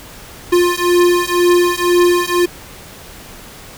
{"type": "beating tone pair", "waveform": "square", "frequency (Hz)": [351.1, 353.1], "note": ["F4", "F4"], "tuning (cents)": [9, 19], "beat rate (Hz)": 2, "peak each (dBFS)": -14, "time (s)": [0.52, 2.46], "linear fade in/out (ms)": 10, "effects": ["pink hiss -36 dBFS RMS until 3.77 s"]}